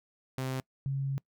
sawtooth / sine tone pair in turn, 130.81 / 136.72 Hz, C3 / C#3, 0 / -24 cents, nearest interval minor second, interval 76 cents, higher second, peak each -28 / -29 dBFS, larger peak first, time 0.38-0.6 / 0.86-1.18 s, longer second, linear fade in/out 0 ms, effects noise-tail reverb RT60 0.1 s tail -24 dB re dry

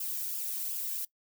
violet noise with flanger, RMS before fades -35 dBFS, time 0-1.05 s, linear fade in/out 5 ms, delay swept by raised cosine 0.48 to 1.48 ms, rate 2.7 Hz, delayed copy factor -0.55, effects noise-tail reverb RT60 0.1 s tail -21 dB re dry

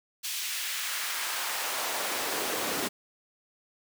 pink noise with high-pass filter sweep, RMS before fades -32 dBFS, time 0.23-2.89 s, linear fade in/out 20 ms, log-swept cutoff 3200 to 260 Hz, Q 0.97, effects none

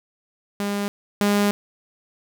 sawtooth tone pair in turn, 202.6 / 204.2 Hz, G#3 / G#3, -43 / -29 cents, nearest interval unison, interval 14 cents, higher second, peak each -19 / -13 dBFS, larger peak second, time 0.6-0.88 / 1.21-1.51 s, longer second, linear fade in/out 0 ms, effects none

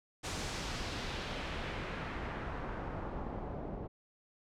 pink noise with low-pass filter sweep, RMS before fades -40 dBFS, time 0.23-3.88 s, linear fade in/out 20 ms, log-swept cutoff 7500 to 580 Hz, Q 1.1, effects none

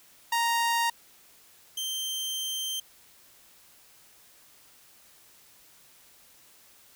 sawtooth tone pair in turn, 932.3 / 3136 Hz, A#5 / G7, 0 / 0 cents, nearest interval octave + major sixth, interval 2100 cents, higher second, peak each -20 / -27 dBFS, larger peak first, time 0.32-0.9 / 1.77-2.8 s, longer second, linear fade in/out 5 ms, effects white hiss -57 dBFS RMS until 6.95 s

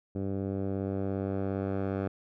10% pulse tone with low-pass filter sweep, 97.3 Hz, G2, 12 cents flat, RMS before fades -32 dBFS, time 0.15-2.08 s, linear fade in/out 5 ms, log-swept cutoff 410 to 1200 Hz, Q 0.75, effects none

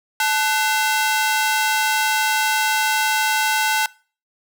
sawtooth ring-modulated tone, 1185 Hz, D6, 15 cents sharp, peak -10 dBFS, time 0.2-3.86 s, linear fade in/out 2 ms, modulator 316 Hz, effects noise-tail reverb RT60 0.4 s tail -23 dB re dry

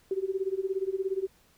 sine tone with tremolo, 383.9 Hz, G4, 36 cents flat, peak -24 dBFS, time 0.11-1.27 s, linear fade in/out 2 ms, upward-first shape sine, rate 17 Hz, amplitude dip 90%, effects pink hiss -63 dBFS RMS until 1.57 s

